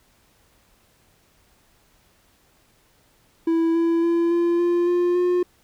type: tone with pitch steps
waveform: triangle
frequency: 329.6 / 334 / 338.5 / 343 / 347.6 / 352.2 / 356.9 Hz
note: E4 / E4 / E4 / F4 / F4 / F4 / F4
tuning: 0 / +23 / +46 / -31 / -8 / +15 / +38 cents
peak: -15 dBFS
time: 3.47-5.43 s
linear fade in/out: 5 ms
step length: 280 ms
effects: pink hiss -60 dBFS RMS until 5.63 s